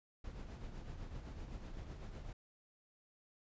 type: noise with tremolo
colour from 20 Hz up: brown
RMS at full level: -45 dBFS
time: 0.24-2.33 s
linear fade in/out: 5 ms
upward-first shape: triangle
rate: 7.9 Hz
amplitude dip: 55%
effects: resampled to 16000 Hz